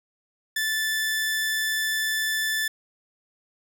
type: tone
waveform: sawtooth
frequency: 1754 Hz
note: A6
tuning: 6 cents flat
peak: -20 dBFS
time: 0.56-2.68 s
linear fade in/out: 5 ms
effects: none